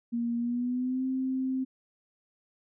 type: tone with pitch glide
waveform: sine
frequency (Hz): 235.5 to 261.3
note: A#3 to C4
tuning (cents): +18 to -2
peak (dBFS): -27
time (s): 0.12-1.65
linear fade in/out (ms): 20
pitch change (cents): +180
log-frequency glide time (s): 0.37-1.05
effects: none